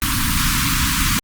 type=band-stop noise; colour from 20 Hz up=pink; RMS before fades=-18 dBFS; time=0.02-1.19 s; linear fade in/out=0 ms; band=300 to 970 Hz; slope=96 dB/octave; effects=Opus 24 kbps